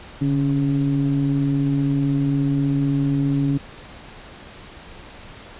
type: ring-modulated tone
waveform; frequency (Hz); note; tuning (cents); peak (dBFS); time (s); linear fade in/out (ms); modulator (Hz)
triangle; 67.6; C#2; -43; -12; 0.21-3.58; 10; 211
effects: pink hiss -41 dBFS RMS until 5.59 s + resampled to 8000 Hz